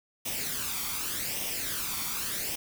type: noise with flanger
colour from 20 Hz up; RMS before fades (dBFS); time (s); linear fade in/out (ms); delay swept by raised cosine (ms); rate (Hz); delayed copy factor
white; -33; 0.25-2.56; 10; 0.34 to 0.89; 0.85; +0.6
effects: none